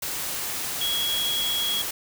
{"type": "tone in noise", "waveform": "sine", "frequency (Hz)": 3324, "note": "G#7", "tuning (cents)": 1, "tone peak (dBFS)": -24, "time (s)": [0.81, 1.82], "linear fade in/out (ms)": 5, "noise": "white", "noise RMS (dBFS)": -30, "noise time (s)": [0.02, 1.91], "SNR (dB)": 3, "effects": []}